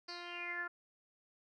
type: tone with low-pass filter sweep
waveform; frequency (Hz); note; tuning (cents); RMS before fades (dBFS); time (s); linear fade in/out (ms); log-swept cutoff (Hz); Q
10% pulse; 349.2; F4; 0; -43; 0.08-0.68; 10; 4700 to 1500; 9.8
effects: none